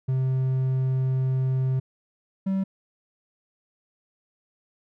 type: tone pair in turn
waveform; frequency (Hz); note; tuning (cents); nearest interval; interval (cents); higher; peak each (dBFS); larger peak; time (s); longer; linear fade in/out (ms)
triangle; 130.81 / 192.46; C3 / G3; 0 / -32; perfect fifth; 668; second; -19 / -20; first; 0.08-1.8 / 2.46-2.64; first; 10
effects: none